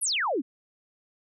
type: exponential sweep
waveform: sine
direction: down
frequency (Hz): 11840 to 231.4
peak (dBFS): -24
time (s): 0.01-0.42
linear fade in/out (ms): 20
effects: none